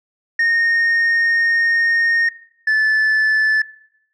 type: tone pair in turn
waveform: sine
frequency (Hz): 1846 / 1743.9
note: A#6 / A6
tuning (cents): -17 / -16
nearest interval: minor second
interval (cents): 99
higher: first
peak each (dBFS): -10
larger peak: neither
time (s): 0.39-2.29 / 2.67-3.62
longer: first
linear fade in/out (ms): 5
effects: noise-tail reverb RT60 0.7 s tail -19 dB re dry + tanh soft clip ceiling -12 dBFS